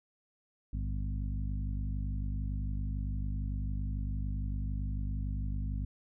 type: harmonic tone with a mistuned harmonic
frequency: 50.9 Hz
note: G#1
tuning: 34 cents flat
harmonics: 1 / 2 / 3 / 4 / 5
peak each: -33 / -39 / -43 / -45 / -47 dBFS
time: 0.73-5.85 s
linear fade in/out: 5 ms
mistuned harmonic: 1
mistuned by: +130 cents
effects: none